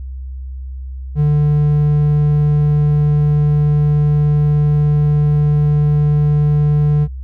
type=tone; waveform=triangle; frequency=148.3 Hz; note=D3; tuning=17 cents sharp; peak=-8 dBFS; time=1.15-7.08 s; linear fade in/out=50 ms; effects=added 65 Hz sine -24 dBFS peak until 7.23 s